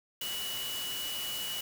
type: tone in noise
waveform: sine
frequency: 2942 Hz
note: F#7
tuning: 11 cents flat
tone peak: -36 dBFS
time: 0.21-1.61 s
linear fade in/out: 5 ms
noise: white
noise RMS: -39 dBFS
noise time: 0.21-1.61 s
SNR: 0 dB
effects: none

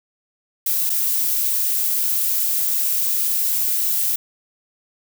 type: noise with dropouts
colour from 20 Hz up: violet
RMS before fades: -20 dBFS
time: 0.66-4.16 s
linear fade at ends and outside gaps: 5 ms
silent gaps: 0.896-0.9 s
effects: none

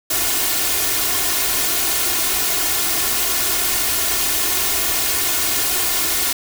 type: noise with comb filter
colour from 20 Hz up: white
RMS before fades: -19 dBFS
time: 0.1-6.33 s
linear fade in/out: 5 ms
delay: 2.8 ms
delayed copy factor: +0.7
effects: none

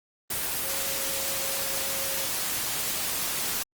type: tone in noise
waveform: sine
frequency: 544 Hz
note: C#5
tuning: 33 cents flat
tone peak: -39 dBFS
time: 0.63-2.26 s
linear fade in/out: 5 ms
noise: white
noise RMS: -29 dBFS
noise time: 0.3-3.63 s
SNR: -13 dB
effects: Opus 24 kbps

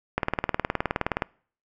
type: click train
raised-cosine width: 0.5 ms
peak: -8 dBFS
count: 21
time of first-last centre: 0.18-1.222 s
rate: 19.2 Hz
effects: noise-tail reverb RT60 0.5 s tail -25 dB re dry

